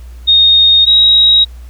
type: tone pair in turn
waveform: sine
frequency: 3705 / 3811 Hz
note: A#7 / A#7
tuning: -11 / +38 cents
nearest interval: unison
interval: 49 cents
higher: second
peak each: -4 dBFS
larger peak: neither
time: 0.27-0.86 / 0.86-1.45 s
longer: neither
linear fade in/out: 20 ms
effects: added 60 Hz sine -28 dBFS peak until 1.69 s + pink hiss -47 dBFS RMS until 1.69 s